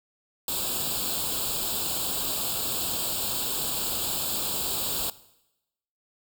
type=noise with comb filter; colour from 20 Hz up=white; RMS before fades=-29 dBFS; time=0.48-5.1 s; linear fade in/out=2 ms; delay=0.25 ms; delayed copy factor=+0.9; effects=noise-tail reverb RT60 0.9 s tail -18 dB re dry